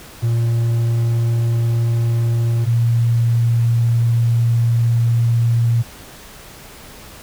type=tone pair in turn; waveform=triangle / sine; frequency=116.54 / 117.01 Hz; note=A#2 / A#2; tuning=0 / +7 cents; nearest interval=unison; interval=7 cents; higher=second; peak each=-12 dBFS; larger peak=neither; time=0.22-2.66 / 2.66-5.83 s; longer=second; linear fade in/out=20 ms; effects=pink hiss -39 dBFS RMS until 7.22 s